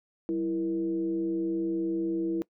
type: tone with frequency modulation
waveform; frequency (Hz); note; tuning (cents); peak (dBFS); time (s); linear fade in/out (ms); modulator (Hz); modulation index
sine; 330.6; E4; +5; -26; 0.29-2.42; 0; 140; 0.52
effects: noise-tail reverb RT60 0.1 s tail -21 dB re dry